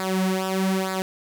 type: tone with flanger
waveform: sawtooth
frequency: 189 Hz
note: F#3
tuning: 37 cents sharp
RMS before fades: -24 dBFS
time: 0-1.02 s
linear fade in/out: 0 ms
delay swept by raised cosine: 0.33 to 4.83 ms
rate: 1.1 Hz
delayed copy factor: -0.75
effects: none